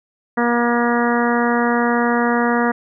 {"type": "harmonic tone", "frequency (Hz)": 238.3, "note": "A#3", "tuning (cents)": 38, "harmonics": [1, 2, 3, 4, 5, 6, 7, 8], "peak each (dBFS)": [-18, -21, -23, -24, -25, -26, -26, -27], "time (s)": [0.37, 2.72], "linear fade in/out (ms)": 10, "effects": []}